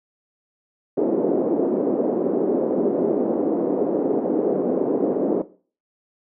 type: band-pass noise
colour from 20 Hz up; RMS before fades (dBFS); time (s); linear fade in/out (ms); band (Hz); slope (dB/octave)
white; -21; 0.97-5.42; 5; 250 to 470; 24
effects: noise-tail reverb RT60 0.4 s tail -17 dB re dry